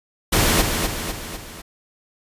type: noise with echo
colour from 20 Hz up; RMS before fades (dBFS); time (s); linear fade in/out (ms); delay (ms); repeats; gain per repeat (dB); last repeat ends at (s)
pink; -17; 0.32-0.62; 10; 250; 4; -5; 1.62
effects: resampled to 32000 Hz